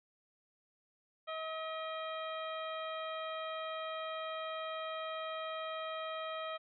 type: harmonic tone with a mistuned harmonic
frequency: 638 Hz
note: D#5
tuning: 43 cents sharp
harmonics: 1 / 2 / 3 / 4 / 5 / 6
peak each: -41 / -42 / -50 / -51 / -49 / -54 dBFS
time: 1.27-6.58 s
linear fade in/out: 20 ms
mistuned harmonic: 4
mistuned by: -84 cents
effects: none